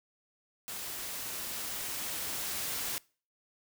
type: noise with level ramp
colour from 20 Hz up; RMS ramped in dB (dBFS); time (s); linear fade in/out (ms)
white; -40 to -35; 0.68-2.98; 0
effects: noise-tail reverb RT60 0.4 s tail -24 dB re dry